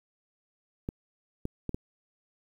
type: clicks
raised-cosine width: 3 ms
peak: -19 dBFS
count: 4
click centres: 0.889 / 1.454 / 1.693 / 1.745 s
effects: 9-bit